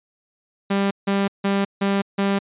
sawtooth tone bursts, 198 Hz, G3, 18 cents sharp, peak -14 dBFS, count 5, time 0.7-2.39 s, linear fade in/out 10 ms, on 210 ms, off 160 ms, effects resampled to 8000 Hz

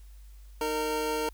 25% pulse tone pair together, 308.6 / 459.8 Hz, D#4 / A#4, -14 / -24 cents, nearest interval perfect fifth, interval 690 cents, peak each -31 / -25 dBFS, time 0.61-1.29 s, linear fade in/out 2 ms, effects added 50 Hz sine -46 dBFS peak until 1.33 s + white hiss -64 dBFS RMS until 1.33 s

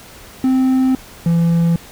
triangle tone pair in turn, 260.4 / 168.36 Hz, C4 / E3, -8 / +37 cents, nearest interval minor sixth, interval 755 cents, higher first, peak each -9 dBFS, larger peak neither, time 0.44-0.95 / 1.26-1.76 s, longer first, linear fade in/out 2 ms, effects pink hiss -39 dBFS RMS until 1.91 s

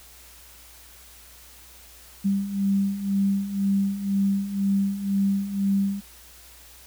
sine beating tone pair, 196 / 198 Hz, G3 / G3, 0 / +18 cents, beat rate 2 Hz, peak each -27 / -22 dBFS, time 2.24-6.01 s, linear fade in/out 20 ms, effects added 60 Hz sine -53 dBFS peak until 6.86 s + white hiss -49 dBFS RMS until 6.86 s

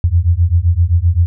sine beating tone pair, 82.41 / 90.11 Hz, E2 / F#2, 0 / -45 cents, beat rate 7.7 Hz, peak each -12 dBFS, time 0.04-1.26 s, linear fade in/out 0 ms, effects none

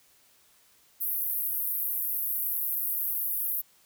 white band-pass noise, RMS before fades -30 dBFS, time 1-3.62 s, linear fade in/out 20 ms, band 12000 to 16000 Hz, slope 48 dB/octave, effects white hiss -62 dBFS RMS until 3.85 s

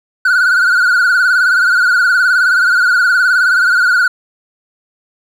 triangle tone with vibrato, 1459 Hz, F#6, 25 cents flat, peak -6 dBFS, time 0.25-4.08 s, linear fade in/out 5 ms, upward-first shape sine, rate 19 Hz, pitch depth 80 cents each way, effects none

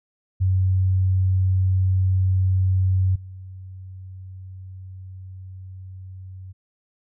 sine tone with level steps, 93.7 Hz, F#2, 22 cents sharp, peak -16 / -35 dBFS, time 0.4-6.53 s, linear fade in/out 20 ms, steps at 3.15 s, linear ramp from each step 10 ms, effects none

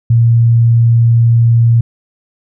sine tone, 116.54 Hz, A#2, in tune, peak -5 dBFS, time 0.1-1.81 s, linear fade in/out 5 ms, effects none

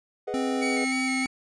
triangle chord, G# minor seventh, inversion none, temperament equal, 415.3 / 493.9 / 622.3 / 740 Hz, G#4 / B4 / D#5 / F#5, 0 / 0 / 0 / 0 cents, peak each -30 / -31 / -36 / -35 dBFS, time 0.27-0.85 s, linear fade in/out 10 ms
square tone with pitch glide, 262.9 to 261.1 Hz, C4 to C4, +8 to -3 cents, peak -27 dBFS, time 0.34-1.26 s, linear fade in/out 0 ms, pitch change -11 cents, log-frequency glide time 0.64-1 s
40% pulse tone with vibrato, 2217 Hz, C#7, in tune, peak -27 dBFS, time 0.61-1.27 s, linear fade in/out 20 ms, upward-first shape square, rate 3.2 Hz, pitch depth 28 cents each way
effects resampled to 22050 Hz

